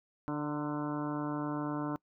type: harmonic tone with a mistuned harmonic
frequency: 148 Hz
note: D3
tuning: 14 cents sharp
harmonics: 1 / 2 / 3 / 4 / 5 / 6 / 7 / 8 / 9 / 10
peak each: -40 / -34 / -46 / -44 / -47 / -45 / -44 / -51 / -46 / -52 dBFS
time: 0.28-1.96 s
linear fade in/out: 0 ms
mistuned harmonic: 6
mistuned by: +42 cents
effects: noise-tail reverb RT60 0.1 s tail -24 dB re dry